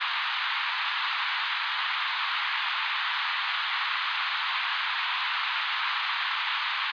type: band-pass noise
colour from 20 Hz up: pink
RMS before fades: -29 dBFS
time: 0-6.92 s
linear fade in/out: 20 ms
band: 940 to 4000 Hz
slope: 48 dB/octave
effects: resampled to 11025 Hz